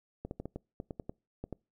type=clicks; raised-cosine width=2 ms; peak=-25 dBFS; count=11; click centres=0.25 / 0.311 / 0.4 / 0.456 / 0.56 / 0.801 / 0.908 / 0.998 / 1.095 / 1.44 / 1.527 s; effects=noise-tail reverb RT60 0.3 s tail -26 dB re dry